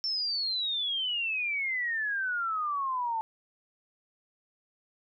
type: exponential sweep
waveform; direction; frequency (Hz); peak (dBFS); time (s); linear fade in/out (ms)
sine; down; 5420 to 880; -28; 0.04-3.21; 0
effects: none